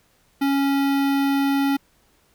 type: tone with notch filter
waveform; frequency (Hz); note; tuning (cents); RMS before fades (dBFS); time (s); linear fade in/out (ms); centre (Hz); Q
square; 277.2; C#4; 0; -20; 0.41-1.77; 10; 7400; 0.81
effects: pink hiss -61 dBFS RMS until 2.34 s

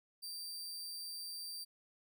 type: tone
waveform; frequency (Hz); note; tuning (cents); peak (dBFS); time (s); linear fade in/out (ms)
sawtooth; 4683; D8; -6; -40; 0.22-1.65; 20
effects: none

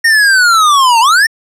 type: linear two-way sweep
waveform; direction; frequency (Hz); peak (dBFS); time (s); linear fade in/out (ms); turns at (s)
square; down then up; 1855 to 884 to 1855; -6; 0.04-1.27; 10; 1
effects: low-pass 10000 Hz 12 dB/octave

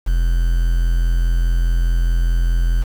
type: tone with quantisation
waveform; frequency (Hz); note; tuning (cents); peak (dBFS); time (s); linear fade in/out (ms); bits
triangle; 42.41; E1; +50; -11; 0.06-2.84; 20; 6
effects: none

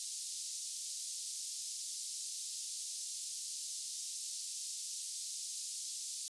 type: band-pass noise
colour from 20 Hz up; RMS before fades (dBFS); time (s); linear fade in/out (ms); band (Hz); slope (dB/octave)
white; -43; 0-6.28; 0; 4400 to 9400; 24
effects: resampled to 24000 Hz

